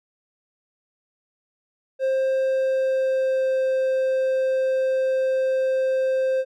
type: tone with pitch glide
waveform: triangle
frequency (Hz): 529 to 524.4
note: C5 to C5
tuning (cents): +19 to +4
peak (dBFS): -17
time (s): 1.99-6.45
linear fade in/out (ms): 50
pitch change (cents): -15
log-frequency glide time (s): 2.31-3.63
effects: none